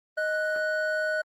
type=tone pair together; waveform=triangle; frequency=622.3 / 1480 Hz; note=D#5 / F#6; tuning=0 / 0 cents; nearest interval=octave + minor third; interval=1500 cents; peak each=-26 dBFS; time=0.17-1.22 s; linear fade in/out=10 ms; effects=Opus 24 kbps